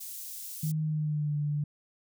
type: high-pass noise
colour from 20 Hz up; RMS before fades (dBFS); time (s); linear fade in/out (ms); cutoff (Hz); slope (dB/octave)
white; -41; 0-0.72; 10; 6300; 12
type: tone with pitch glide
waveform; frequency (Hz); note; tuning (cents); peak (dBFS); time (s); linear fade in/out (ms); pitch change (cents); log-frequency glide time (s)
sine; 155.56 to 147.42; D#3 to D3; 0 to +7; -27; 0.63-1.64; 5; -93; 0.83-1.35
effects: none